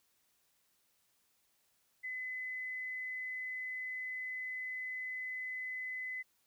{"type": "tone", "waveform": "sine", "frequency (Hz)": 2020, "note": "B6", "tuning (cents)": 39, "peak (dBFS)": -38, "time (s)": [2.03, 6.23], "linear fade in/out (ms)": 20, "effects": ["white hiss -75 dBFS RMS until 6.46 s"]}